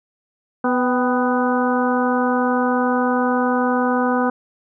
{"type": "harmonic tone with a mistuned harmonic", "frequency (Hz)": 248.5, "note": "B3", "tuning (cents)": 11, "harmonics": [1, 2, 3, 4, 5, 6], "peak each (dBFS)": [-19, -22, -24, -25, -26, -27], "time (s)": [0.64, 4.3], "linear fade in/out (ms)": 5, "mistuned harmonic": 3, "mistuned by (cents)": 52, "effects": []}